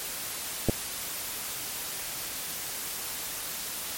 clicks, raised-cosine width 2 ms, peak -10 dBFS, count 2, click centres 0.687 / 0.696 s, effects white hiss -35 dBFS RMS until 3.97 s + MP3 64 kbps

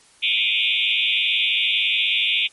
sine tone with frequency modulation, 2960 Hz, F#7, in tune, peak -17 dBFS, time 0.22-2.48 s, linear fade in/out 20 ms, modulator 111 Hz, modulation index 5.9, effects white hiss -53 dBFS RMS until 2.52 s + MP3 48 kbps

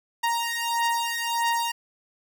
sawtooth beating tone pair, 932.3 / 933.9 Hz, A#5 / A#5, 0 / +3 cents, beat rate 1.6 Hz, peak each -23 dBFS, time 0.23-1.72 s, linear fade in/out 10 ms, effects none

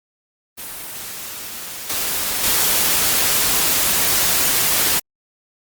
white noise with level steps, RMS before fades -31 / -22 / -17 dBFS, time 0.57-5 s, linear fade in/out 20 ms, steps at 1.89 / 2.43 s, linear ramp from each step 10 ms, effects Opus 32 kbps

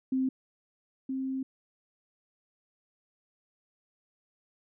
sine tone pair in turn, 261.6 / 264.6 Hz, C4 / C4, 0 / +20 cents, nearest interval unison, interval 20 cents, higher second, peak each -25 / -30 dBFS, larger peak first, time 0.12-0.29 / 1.09-1.43 s, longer second, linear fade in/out 5 ms, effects none

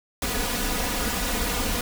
pink noise with comb filter, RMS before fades -26 dBFS, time 0.22-1.81 s, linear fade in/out 2 ms, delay 4.1 ms, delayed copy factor +0.8, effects none

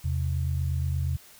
sine tone pair together, 82.28 / 130.81 Hz, E2 / C3, -3 / 0 cents, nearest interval minor sixth, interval 803 cents, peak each -26 / -29 dBFS, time 0.04-1.17 s, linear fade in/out 10 ms, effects white hiss -52 dBFS RMS until 1.39 s

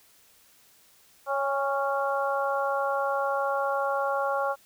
harmonic tone with a mistuned harmonic, 277.2 Hz, C#4, in tune, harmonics 2 / 3 / 4 / 5, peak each -28 / -30 / -31 / -32 dBFS, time 1.26-4.56 s, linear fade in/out 50 ms, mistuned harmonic 3, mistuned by -23 cents, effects white hiss -59 dBFS RMS until 4.65 s

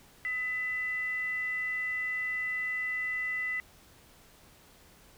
sine tone with frequency modulation, 2000 Hz, B6, 21 cents sharp, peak -30 dBFS, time 0.25-3.6 s, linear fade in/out 0 ms, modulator 722 Hz, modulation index 0.23, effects pink hiss -58 dBFS RMS until 5.17 s

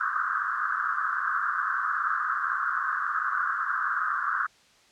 white band-pass noise, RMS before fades -28 dBFS, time 0-4.47 s, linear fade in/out 10 ms, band 1100 to 1600 Hz, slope 96 dB/octave, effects white hiss -59 dBFS RMS until 4.91 s + low-pass 6000 Hz 12 dB/octave

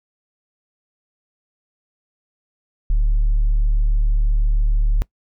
sine tone, 36.89 Hz, D1, 9 cents sharp, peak -11 dBFS, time 2.9-5.02 s, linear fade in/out 0 ms, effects noise-tail reverb RT60 0.1 s tail -24 dB re dry + tanh soft clip ceiling -12 dBFS

